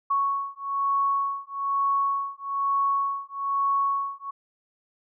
sine beating tone pair, 1108.7 / 1109.8 Hz, C#6 / C#6, 0 / +2 cents, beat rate 1.1 Hz, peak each -26 / -26 dBFS, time 0.1-4.31 s, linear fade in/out 10 ms, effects none

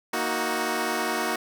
10% pulse chord, D# minor, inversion second, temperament equal with one note detuned, 233.1 / 314.2 / 370 Hz, A#3 / D#4 / F#4, 0 / +17 / 0 cents, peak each -22 / -22 / -20 dBFS, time 0.13-1.36 s, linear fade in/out 5 ms, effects none

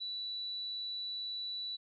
sine tone, 3951 Hz, B7, in tune, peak -37 dBFS, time 0-1.77 s, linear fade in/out 20 ms, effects none

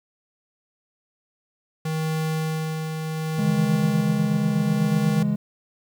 square tone with tremolo, 158.1 Hz, D#3, 28 cents sharp, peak -23 dBFS, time 1.85-5.23 s, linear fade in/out 5 ms, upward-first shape sine, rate 0.68 Hz, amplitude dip 40%
triangle chord, C# minor, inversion none, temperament just, 138.59 / 166.31 / 207.9 Hz, C#3 / E3 / G#3, 0 / +16 / +2 cents, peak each -25 / -24 / -20 dBFS, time 3.38-5.36 s, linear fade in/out 10 ms
effects 9-bit

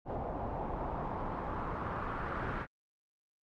pink noise with low-pass filter sweep, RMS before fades -37 dBFS, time 0.05-2.67 s, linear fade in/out 50 ms, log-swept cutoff 720 to 1500 Hz, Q 2.3, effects Opus 48 kbps

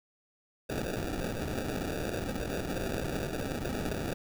violet noise with sample-and-hold, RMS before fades -34 dBFS, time 0.69-4.14 s, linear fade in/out 10 ms, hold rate 1050 Hz, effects none

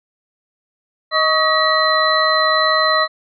sine tone cluster, 626 / 1124 / 1265 / 1916 / 4051 Hz, D#5 / C#6 / D#6 / A#6 / B7, +10 / +24 / +28 / +47 / +43 cents, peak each -19 dBFS, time 1.11-3.08 s, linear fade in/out 50 ms, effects none

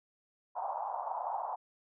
pink band-pass noise, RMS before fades -37 dBFS, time 0.55-1.56 s, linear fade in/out 20 ms, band 700 to 990 Hz, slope 48 dB/octave, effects none

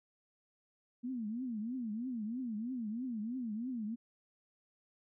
sine tone with vibrato, 233.5 Hz, A#3, 3 cents sharp, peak -36 dBFS, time 1.03-3.96 s, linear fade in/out 20 ms, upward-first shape triangle, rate 3.1 Hz, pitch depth 230 cents each way, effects none

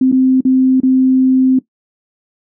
sine tone with dropouts, 260.1 Hz, C4, 10 cents flat, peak -7 dBFS, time 0.01-1.59 s, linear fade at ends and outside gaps 5 ms, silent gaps 0.117-0.124 / 0.408-0.45 / 0.803-0.832 s, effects noise-tail reverb RT60 0.1 s tail -17 dB re dry

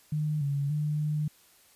sine tone with pitch steps, 151.9 / 141.3 / 150.3 / 151.1 Hz, D#3 / C#3 / D3 / D3, -41 / +34 / +40 / +50 cents, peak -26 dBFS, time 0.12-1.28 s, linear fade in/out 5 ms, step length 290 ms, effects white hiss -60 dBFS RMS until 1.75 s + resampled to 32000 Hz

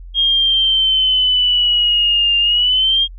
sine exponential two-way sweep, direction down then up, 3247 to 2794 to 3247 Hz, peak -11 dBFS, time 0.14-3.08 s, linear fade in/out 50 ms, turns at 2.38 s, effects added 43 Hz sine -31 dBFS peak until 3.18 s

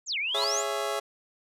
sine exponential two-way sweep, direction down then up, 7810 to 2093 to 7810 Hz, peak -27 dBFS, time 0.06-0.64 s, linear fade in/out 50 ms, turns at 0.18 s
square tone with exponential growth, 987.8 Hz, B5, in tune, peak -28 dBFS, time 0.25-0.44 s, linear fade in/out 1 ms, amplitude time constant 40 ms
25% pulse chord, C# minor, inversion second, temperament just, 415.8 / 554.4 / 665.2 Hz, G#4 / C#5 / E5, +2 / 0 / +16 cents, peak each -29 dBFS, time 0.34-1 s, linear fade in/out 10 ms
effects low-pass 12000 Hz 12 dB/octave

